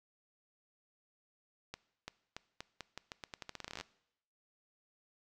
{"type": "accelerating click train", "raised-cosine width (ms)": 0.2, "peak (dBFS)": -25, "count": 22, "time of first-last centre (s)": [1.74, 3.81], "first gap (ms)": 340, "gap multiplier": 0.84, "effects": ["noise-tail reverb RT60 0.8 s tail -20 dB re dry"]}